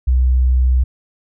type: tone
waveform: sine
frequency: 63.3 Hz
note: B1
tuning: 43 cents sharp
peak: -10 dBFS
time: 0.07-0.84 s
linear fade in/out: 10 ms
effects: none